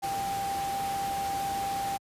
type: tone in noise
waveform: sine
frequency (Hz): 790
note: G5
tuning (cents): +13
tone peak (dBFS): -29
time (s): 0.02-1.98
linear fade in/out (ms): 20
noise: pink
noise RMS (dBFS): -38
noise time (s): 0.02-1.98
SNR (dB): +6
effects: high-pass 80 Hz 12 dB/octave + resampled to 32000 Hz